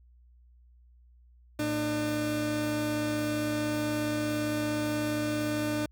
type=tone pair together; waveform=30% pulse; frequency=112.6 / 300.6 Hz; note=A2 / D4; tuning=+40 / +40 cents; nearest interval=octave + perfect fourth; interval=1700 cents; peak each=-33 / -26 dBFS; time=1.59-5.86 s; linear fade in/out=5 ms; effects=added 60 Hz sine -55 dBFS peak until 5.91 s